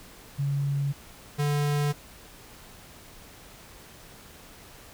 sine / square tone pair in turn, 140.6 / 146 Hz, C#3 / D3, +25 / -10 cents, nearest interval minor second, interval 65 cents, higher second, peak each -24 dBFS, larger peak neither, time 0.38-0.93 / 1.38-1.93 s, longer neither, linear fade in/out 20 ms, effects pink hiss -49 dBFS RMS until 4.93 s

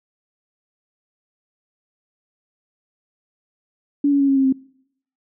sine tone with pitch steps, 285.8 / 281.4 / 277 / 272.7 / 268.5 / 264.4 Hz, D4 / C#4 / C#4 / C#4 / C4 / C4, -47 / +26 / -1 / -28 / +45 / +18 cents, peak -13 dBFS, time 4.04-4.526 s, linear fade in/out 5 ms, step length 81 ms, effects noise-tail reverb RT60 0.7 s tail -24 dB re dry

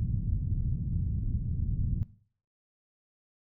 white low-pass noise, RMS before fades -30 dBFS, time 0-2.03 s, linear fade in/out 0 ms, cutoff 140 Hz, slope 24 dB/octave, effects noise-tail reverb RT60 0.5 s tail -18 dB re dry

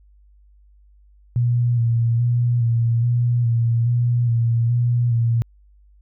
sine tone with vibrato, 118.5 Hz, A#2, 29 cents sharp, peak -15 dBFS, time 1.36-5.42 s, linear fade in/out 0 ms, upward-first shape square, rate 1.2 Hz, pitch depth 30 cents each way, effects added 50 Hz sine -49 dBFS peak until 6.01 s

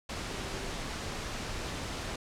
sine tone in noise, 389.4 Hz, G4, 12 cents flat, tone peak -47 dBFS, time 0.29-0.74 s, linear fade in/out 5 ms, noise pink, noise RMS -37 dBFS, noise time 0.09-2.16 s, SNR -13 dB, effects low-pass 7000 Hz 12 dB/octave

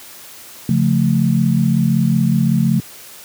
sine chord, Db augmented, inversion none, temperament equal, 138.59 / 174.61 / 220 Hz, Db3 / F3 / A3, 0 / 0 / 0 cents, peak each -16 dBFS, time 0.69-2.8 s, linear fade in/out 2 ms, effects white hiss -38 dBFS RMS until 3.24 s + high-pass 80 Hz 12 dB/octave

